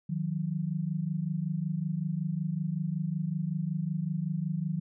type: tone pair together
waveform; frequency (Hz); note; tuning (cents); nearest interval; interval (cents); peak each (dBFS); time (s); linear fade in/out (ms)
sine; 155.56 / 180.91; D#3 / F#3; 0 / -39; minor third; 261; -31 / -32; 0.09-4.8; 10
effects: none